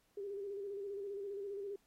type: tone with vibrato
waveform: sine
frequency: 400 Hz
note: G4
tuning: 35 cents sharp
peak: -40 dBFS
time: 0.17-1.76 s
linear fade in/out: 5 ms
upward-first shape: square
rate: 15 Hz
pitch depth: 39 cents each way
effects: pink hiss -75 dBFS RMS until 1.86 s + AAC 48 kbps